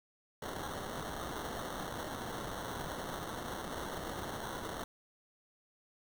white noise with sample-and-hold, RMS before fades -41 dBFS, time 0.42-4.84 s, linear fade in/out 2 ms, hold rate 2450 Hz, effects none

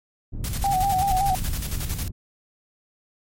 pink low-pass noise, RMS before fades -28 dBFS, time 0.32-2.12 s, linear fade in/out 20 ms, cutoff 140 Hz, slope 12 dB/octave
white noise with tremolo, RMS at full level -32 dBFS, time 0.44-2.08 s, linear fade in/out 2 ms, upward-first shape square, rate 11 Hz, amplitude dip 60%
sine tone with vibrato, 770 Hz, G5, 31 cents flat, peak -19 dBFS, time 0.64-1.35 s, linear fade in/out 2 ms, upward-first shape square, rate 5.3 Hz, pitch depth 54 cents each way
effects MP3 64 kbps

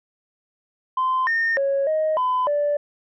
sine tone with pitch steps, 1034 / 1827 / 552 / 625 / 1010 / 584 Hz, C6 / A#6 / C#5 / D#5 / B5 / D5, -21 / -35 / -7 / +8 / +39 / -10 cents, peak -17 dBFS, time 0.97-2.77 s, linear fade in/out 5 ms, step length 300 ms, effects tanh soft clip ceiling -15 dBFS

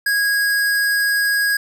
square tone, 1648 Hz, G#6, 14 cents flat, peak -16 dBFS, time 0.06-1.57 s, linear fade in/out 5 ms, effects none

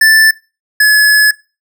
square tone pair in turn, 1761 / 1704.9 Hz, A6 / G#6, +1 / +45 cents, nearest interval minor second, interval 56 cents, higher first, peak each -5 dBFS, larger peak neither, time 0.01-0.31 / 0.8-1.31 s, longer second, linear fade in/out 5 ms, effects noise-tail reverb RT60 0.3 s tail -22 dB re dry

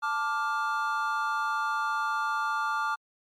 triangle chord, D minor, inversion second, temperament just, 881 / 1174.7 / 1409.6 Hz, A5 / D6 / F6, +2 / 0 / +16 cents, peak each -30 / -28 / -29 dBFS, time 0.02-2.96 s, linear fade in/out 20 ms, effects MP3 96 kbps

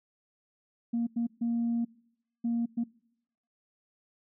sine tone bursts at uneven times, 234 Hz, A#3, 7 cents sharp, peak -25 dBFS, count 5, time 0.93-1.07 / 1.16-1.27 / 1.41-1.85 / 2.44-2.66 / 2.77-2.84 s, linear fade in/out 10 ms, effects noise-tail reverb RT60 0.8 s tail -25 dB re dry + tanh soft clip ceiling -23 dBFS

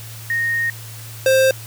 sine / square tone pair in turn, 1855 / 527.5 Hz, A#6 / C5, -9 / +14 cents, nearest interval octave + minor seventh, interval 2177 cents, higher first, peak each -17 / -12 dBFS, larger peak second, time 0.3-0.7 / 1.26-1.51 s, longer first, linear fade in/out 2 ms, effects added 112 Hz sine -34 dBFS peak until 1.66 s + white hiss -38 dBFS RMS until 1.66 s

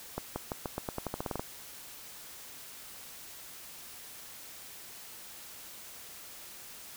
accelerating click train, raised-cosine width 1 ms, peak -19 dBFS, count 14, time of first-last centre 0.18-1.395 s, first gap 180 ms, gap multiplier 0.88, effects white hiss -48 dBFS RMS until 6.96 s

